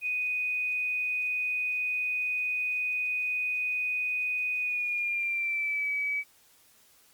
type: tone with pitch glide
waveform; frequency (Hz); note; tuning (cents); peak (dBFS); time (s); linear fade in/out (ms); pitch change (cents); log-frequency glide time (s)
sine; 2489 to 2282; D#7 to C#7; 0 to +50; -27; 0.01-6.24; 50; -150; 4.59-5.9
effects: white hiss -61 dBFS RMS until 7.13 s + Opus 32 kbps